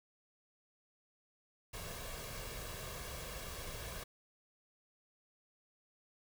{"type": "noise with comb filter", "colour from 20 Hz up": "pink", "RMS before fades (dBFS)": -45, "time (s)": [1.73, 4.04], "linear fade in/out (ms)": 10, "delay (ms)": 1.8, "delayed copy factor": 0.55, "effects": []}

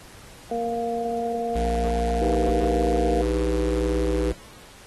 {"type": "harmonic tone", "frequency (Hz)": 233.1, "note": "A#3", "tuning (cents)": 0, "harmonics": [1, 2, 3], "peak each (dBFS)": [-32, -27, -27], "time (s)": [0.51, 3.22], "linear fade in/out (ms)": 5}
{"type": "tone", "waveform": "square", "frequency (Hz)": 59.1, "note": "A#1", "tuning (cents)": 24, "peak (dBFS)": -25, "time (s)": [1.55, 4.33], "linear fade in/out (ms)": 10}
{"type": "chord", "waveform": "sine", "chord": "Eb augmented", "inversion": "none", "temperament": "equal with one note detuned", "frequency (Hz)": [312, 392, 493.9], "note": ["Eb4", "G4", "B4"], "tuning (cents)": [5, 0, 0], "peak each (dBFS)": -27, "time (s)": [2.21, 4.32], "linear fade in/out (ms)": 10}
{"effects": ["pink hiss -47 dBFS RMS until 4.86 s", "AAC 32 kbps"]}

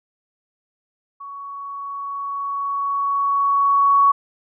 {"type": "tone with level ramp", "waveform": "sine", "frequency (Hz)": 1119, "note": "C#6", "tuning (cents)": 16, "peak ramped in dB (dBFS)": [-32, -10], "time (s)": [1.2, 4.12], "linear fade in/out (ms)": 10, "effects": []}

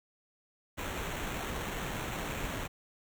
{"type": "noise with sample-and-hold", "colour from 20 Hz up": "pink", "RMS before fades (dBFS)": -37, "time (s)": [0.77, 2.68], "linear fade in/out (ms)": 20, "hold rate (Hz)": 4900, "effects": []}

